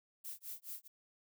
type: noise with tremolo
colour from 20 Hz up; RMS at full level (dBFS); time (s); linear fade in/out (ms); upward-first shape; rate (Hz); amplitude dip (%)
violet; -44; 0.24-0.88; 10; sine; 4.7; 100
effects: none